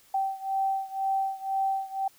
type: beating tone pair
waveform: sine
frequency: 775 / 777 Hz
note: G5 / G5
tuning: -20 / -16 cents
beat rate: 2 Hz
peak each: -28 / -30 dBFS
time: 0.14-2.08 s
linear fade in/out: 5 ms
effects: white hiss -59 dBFS RMS until 2.18 s